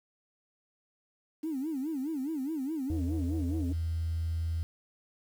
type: tone with vibrato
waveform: sine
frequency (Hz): 289.9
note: D4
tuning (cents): -22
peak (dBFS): -30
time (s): 1.43-3.73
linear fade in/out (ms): 10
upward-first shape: sine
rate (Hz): 4.8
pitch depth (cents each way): 210
type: tone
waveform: sine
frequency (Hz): 82.41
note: E2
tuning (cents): 0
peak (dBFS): -28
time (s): 2.9-4.63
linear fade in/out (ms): 0
effects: tanh soft clip ceiling -25 dBFS + 9-bit